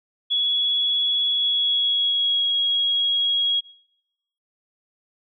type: tone with pitch glide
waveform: sine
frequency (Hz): 3371 to 3304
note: G#7 to G#7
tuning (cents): +25 to -10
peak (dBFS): -18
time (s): 0.3-3.61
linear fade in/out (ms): 20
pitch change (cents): -35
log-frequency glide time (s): 1.28-2.53
effects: noise-tail reverb RT60 0.9 s tail -24 dB re dry